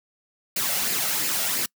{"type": "noise with flanger", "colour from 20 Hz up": "white", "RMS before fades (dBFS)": -25, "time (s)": [0.56, 1.66], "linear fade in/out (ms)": 5, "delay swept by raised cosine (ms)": [0.41, 1.51], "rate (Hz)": 2.9, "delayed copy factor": 0.5, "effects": ["noise-tail reverb RT60 0.1 s tail -26 dB re dry", "high-pass 150 Hz 12 dB/octave"]}